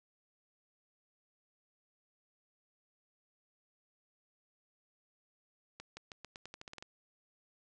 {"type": "accelerating click train", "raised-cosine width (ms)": 0.2, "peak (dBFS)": -29, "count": 12, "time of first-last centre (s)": [5.8, 6.825], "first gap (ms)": 170, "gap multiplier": 0.87, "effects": ["resampled to 22050 Hz"]}